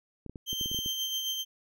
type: clicks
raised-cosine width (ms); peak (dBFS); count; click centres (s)
3; -28; 10; 0.263 / 0.296 / 0.358 / 0.53 / 0.612 / 0.659 / 0.715 / 0.746 / 0.789 / 0.861
type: tone with tremolo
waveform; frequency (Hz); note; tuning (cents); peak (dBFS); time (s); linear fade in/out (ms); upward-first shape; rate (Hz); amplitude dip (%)
35% pulse; 3136; G7; 0; -27; 0.46-1.45; 50; sine; 7.5; 40
effects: none